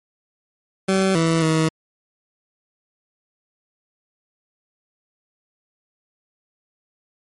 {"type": "tone with pitch steps", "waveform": "20% pulse", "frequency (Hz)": [191.3, 164, 159.4], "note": ["G3", "E3", "D#3"], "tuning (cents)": [-42, -9, 42], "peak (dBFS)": -11, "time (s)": [0.88, 1.69], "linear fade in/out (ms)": 10, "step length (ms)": 270, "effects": ["MP3 48 kbps"]}